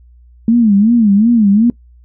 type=tone with vibrato; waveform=sine; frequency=217.6 Hz; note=A3; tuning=19 cents flat; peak=-6 dBFS; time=0.48-1.7 s; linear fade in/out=2 ms; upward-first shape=sine; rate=2.7 Hz; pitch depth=170 cents each way; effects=noise-tail reverb RT60 0.1 s tail -21 dB re dry + added 60 Hz sine -40 dBFS peak until 2.04 s